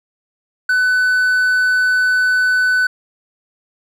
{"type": "tone", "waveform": "triangle", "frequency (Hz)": 1500, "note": "F#6", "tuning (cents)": 23, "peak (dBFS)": -10, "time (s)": [0.69, 2.87], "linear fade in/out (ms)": 5, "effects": []}